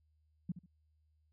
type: tone with echo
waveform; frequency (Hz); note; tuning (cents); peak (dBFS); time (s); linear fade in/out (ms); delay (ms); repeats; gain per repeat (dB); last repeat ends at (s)
sine; 176.4; F3; +18; -33; 0.49-0.52; 5; 71; 2; -12; 0.662
effects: added 77 Hz sine -70 dBFS peak until 1.32 s